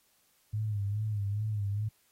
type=tone with vibrato; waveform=sine; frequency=104.1 Hz; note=G#2; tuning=5 cents sharp; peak=-29 dBFS; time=0.53-1.89 s; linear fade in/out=10 ms; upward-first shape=sine; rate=2.4 Hz; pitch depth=76 cents each way; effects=white hiss -69 dBFS RMS until 2.11 s + AAC 48 kbps